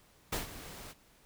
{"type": "noise with ADSR envelope", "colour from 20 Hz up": "pink", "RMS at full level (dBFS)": -33, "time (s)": [0.32, 0.94], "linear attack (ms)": 10, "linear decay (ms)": 130, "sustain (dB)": -14, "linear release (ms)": 35, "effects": ["pink hiss -64 dBFS RMS until 1.25 s"]}